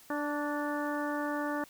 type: harmonic tone with a mistuned harmonic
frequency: 293.7 Hz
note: D4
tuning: in tune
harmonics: 1 / 2 / 3 / 4 / 5 / 6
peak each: -34 / -37 / -39 / -40 / -41 / -42 dBFS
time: 0.1-1.64 s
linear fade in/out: 2 ms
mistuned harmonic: 4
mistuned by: -23 cents
effects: white hiss -57 dBFS RMS until 1.69 s